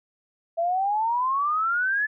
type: exponential sweep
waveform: sine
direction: up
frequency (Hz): 660 to 1743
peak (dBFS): -21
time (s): 0.57-2.07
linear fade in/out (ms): 20
effects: none